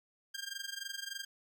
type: tone with amplitude modulation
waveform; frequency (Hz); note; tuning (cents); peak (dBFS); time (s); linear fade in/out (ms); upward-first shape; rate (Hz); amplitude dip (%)
15% pulse; 1600; G6; +35; -30; 0.34-1.25; 10; sine; 23.4; 85
effects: none